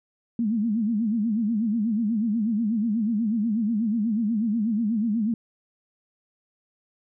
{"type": "tone with vibrato", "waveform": "sine", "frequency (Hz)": 219.8, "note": "A3", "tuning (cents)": -2, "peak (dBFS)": -21, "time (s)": [0.39, 5.34], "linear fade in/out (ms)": 2, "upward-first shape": "sine", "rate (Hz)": 8.2, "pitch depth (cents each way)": 140, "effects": []}